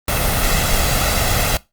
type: noise with comb filter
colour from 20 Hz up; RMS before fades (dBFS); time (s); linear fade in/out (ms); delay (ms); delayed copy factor
pink; -17; 0.08-1.57; 2; 1.5; +0.5
effects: noise-tail reverb RT60 0.2 s tail -19 dB re dry + Opus 32 kbps